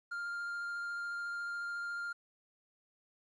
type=tone with vibrato; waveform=triangle; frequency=1400 Hz; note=F6; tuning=4 cents sharp; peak=-35 dBFS; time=0.11-2.13 s; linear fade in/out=10 ms; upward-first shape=triangle; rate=14 Hz; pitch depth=9 cents each way; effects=resampled to 22050 Hz + 12-bit